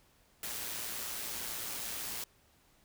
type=noise with amplitude modulation; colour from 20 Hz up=white; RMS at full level=-38 dBFS; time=0.43-2.24 s; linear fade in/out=2 ms; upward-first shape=sine; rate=116 Hz; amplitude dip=35%; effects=pink hiss -67 dBFS RMS until 2.84 s